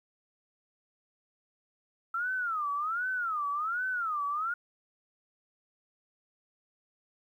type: tone with vibrato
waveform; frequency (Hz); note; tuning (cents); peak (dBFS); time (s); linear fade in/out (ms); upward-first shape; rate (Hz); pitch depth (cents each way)
sine; 1318.5; E6; 0; -29; 2.14-4.54; 5; sine; 1.3; 250
effects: 11-bit